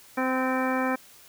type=harmonic tone with a mistuned harmonic; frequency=259.2 Hz; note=C4; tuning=16 cents flat; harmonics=1 / 2 / 3 / 4 / 5 / 6 / 7 / 9; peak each=-27 / -30 / -32 / -33 / -34 / -35 / -35 / -37 dBFS; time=0.17-0.96 s; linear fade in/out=10 ms; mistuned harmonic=4; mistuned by=-17 cents; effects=white hiss -52 dBFS RMS until 1.28 s